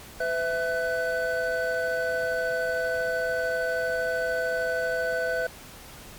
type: tone cluster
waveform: triangle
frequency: 505 / 660 / 1502 Hz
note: B4 / E5 / F#6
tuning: +39 / +2 / +26 cents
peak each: -27 dBFS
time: 0.2-5.47 s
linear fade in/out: 5 ms
effects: pink hiss -45 dBFS RMS until 6.18 s + MP3 96 kbps